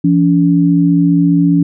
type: tone pair together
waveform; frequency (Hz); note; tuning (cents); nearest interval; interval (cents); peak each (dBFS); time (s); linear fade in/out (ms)
sine; 170 / 284.8; F3 / C#4; -46 / +47; major sixth; 893; -10; 0.04-1.63; 5
effects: none